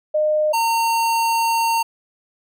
sine / square tone pair in turn, 611 / 915.5 Hz, D#5 / A#5, -32 / -32 cents, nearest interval perfect fifth, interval 700 cents, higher second, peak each -15 / -17 dBFS, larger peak first, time 0.14-0.53 / 0.53-1.83 s, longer second, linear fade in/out 10 ms, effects none

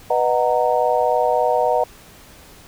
sine chord, B major seventh, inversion none, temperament just, 493.9 / 617.4 / 740.8 / 926 Hz, B4 / D#5 / F#5 / A#5, 0 / -14 / +2 / -12 cents, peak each -20 / -20 / -20 / -22 dBFS, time 0.1-1.84 s, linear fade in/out 5 ms, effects pink hiss -45 dBFS RMS until 2.67 s

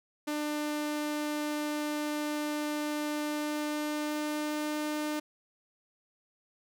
sawtooth tone with pitch glide, 298.8 to 301.7 Hz, D4 to D4, +30 to +47 cents, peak -27 dBFS, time 0.27-5.2 s, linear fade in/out 10 ms, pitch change +17 cents, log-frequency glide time 3.19-4.79 s, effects none

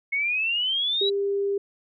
sine exponential sweep, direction up, 2177 to 3951 Hz, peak -22 dBFS, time 0.12-1.1 s, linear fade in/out 10 ms
sine tone, 399.4 Hz, G4, 32 cents sharp, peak -22 dBFS, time 1.01-1.58 s, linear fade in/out 5 ms
effects none

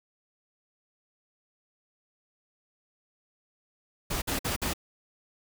pink noise bursts, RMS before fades -30 dBFS, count 4, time 4.1-4.736 s, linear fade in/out 10 ms, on 120 ms, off 52 ms, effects none

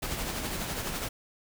pink noise with tremolo, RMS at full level -32 dBFS, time 0.02-1.09 s, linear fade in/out 10 ms, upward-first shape sine, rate 12 Hz, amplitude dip 40%, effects none

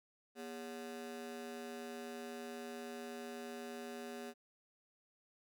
30% pulse ring-modulated tone, 324 Hz, E4, 30 cents flat, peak -39 dBFS, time 0.35-4.34 s, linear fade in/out 50 ms, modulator 83.9 Hz, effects none

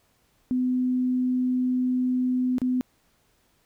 sine tone with dropouts, 252.7 Hz, B3, 40 cents sharp, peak -21 dBFS, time 0.51-2.81 s, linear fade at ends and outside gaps 0 ms, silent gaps 2.583-2.617 s, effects pink hiss -66 dBFS RMS until 3.65 s

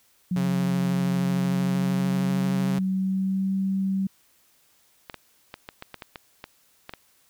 sine tone with pitch glide, 180.7 to 192.55 Hz, F#3 to G3, -41 to -31 cents, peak -22 dBFS, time 0.31-4.07 s, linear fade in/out 5 ms, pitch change +110 cents, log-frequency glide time 1.18-3.55 s
sawtooth tone with vibrato, 136.1 Hz, C#3, 31 cents flat, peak -24 dBFS, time 0.36-2.79 s, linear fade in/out 5 ms, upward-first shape sine, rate 13 Hz, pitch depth 25 cents each way
clicks, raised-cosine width 0.3 ms, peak -20 dBFS, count 11, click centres 5.098 / 5.143 / 5.541 / 5.689 / 5.824 / 5.943 / 6.022 / 6.158 / 6.441 / 6.894 / 6.937 s
effects white hiss -62 dBFS RMS until 7.29 s

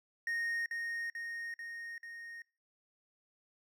triangle tone with echo, 1856 Hz, A#6, 8 cents flat, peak -31 dBFS, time 0.27-0.66 s, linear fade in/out 2 ms, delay 440 ms, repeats 4, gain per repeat -3 dB, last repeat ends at 2.42 s, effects noise-tail reverb RT60 0.4 s tail -26 dB re dry

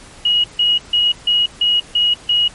sine tone bursts, 2897 Hz, F#7, 37 cents flat, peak -11 dBFS, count 7, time 0.25-2.48 s, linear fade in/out 5 ms, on 190 ms, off 150 ms, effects pink hiss -40 dBFS RMS until 2.54 s + MP3 48 kbps

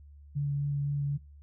sine tone with vibrato, 142.8 Hz, D3, 48 cents flat, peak -27 dBFS, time 0.35-1.18 s, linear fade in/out 20 ms, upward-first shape triangle, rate 3.9 Hz, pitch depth 12 cents each way, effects noise-tail reverb RT60 0.3 s tail -24 dB re dry + added 72 Hz sine -49 dBFS peak until 1.42 s

